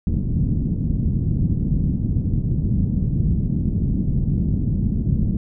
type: low-pass noise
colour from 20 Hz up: white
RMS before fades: -20 dBFS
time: 0.07-5.37 s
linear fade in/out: 2 ms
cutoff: 200 Hz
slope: 24 dB/octave
effects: none